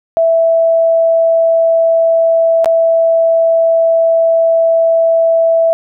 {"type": "tone with dropouts", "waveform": "sine", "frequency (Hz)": 659.3, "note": "E5", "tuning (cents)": 0, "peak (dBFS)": -7, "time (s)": [0.17, 5.73], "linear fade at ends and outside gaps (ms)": 0, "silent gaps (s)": [2.645, 2.658], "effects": []}